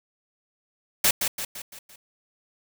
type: noise with echo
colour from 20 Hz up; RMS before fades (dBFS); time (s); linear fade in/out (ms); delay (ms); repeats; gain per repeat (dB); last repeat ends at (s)
white; -19; 1.04-1.11; 5; 170; 5; -6; 1.96
effects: none